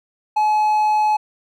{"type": "tone", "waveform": "triangle", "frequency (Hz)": 852, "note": "G#5", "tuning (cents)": 44, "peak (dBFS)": -12, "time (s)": [0.36, 1.17], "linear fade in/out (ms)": 10, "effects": []}